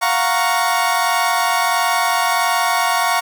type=chord; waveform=30% pulse; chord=Gb major seventh; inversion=third; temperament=equal; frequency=698.5 / 740 / 932.3 / 1108.7 Hz; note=F5 / Gb5 / Bb5 / Db6; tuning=0 / 0 / 0 / 0 cents; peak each=-18 / -20 / -18 / -17 dBFS; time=0.01-3.21 s; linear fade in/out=20 ms; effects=none